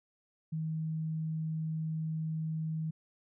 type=tone; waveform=sine; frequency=158.7 Hz; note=D#3; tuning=35 cents sharp; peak=-32 dBFS; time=0.52-2.91 s; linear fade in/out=10 ms; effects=none